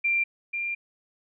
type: tone pair in turn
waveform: sine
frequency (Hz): 2371 / 2387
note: D7 / D7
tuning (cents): +16 / +28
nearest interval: unison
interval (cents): 12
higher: second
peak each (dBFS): -21 / -27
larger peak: first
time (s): 0.04-0.24 / 0.53-0.75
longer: second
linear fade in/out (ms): 10
effects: none